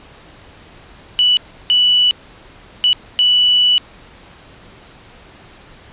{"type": "tone bursts at uneven times", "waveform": "sine", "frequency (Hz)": 2960, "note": "F#7", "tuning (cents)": 0, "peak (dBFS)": -9, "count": 4, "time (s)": [[1.19, 1.37], [1.7, 2.11], [2.84, 2.93], [3.19, 3.78]], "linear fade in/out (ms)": 0, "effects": ["pink hiss -42 dBFS RMS until 5.92 s", "resampled to 8000 Hz"]}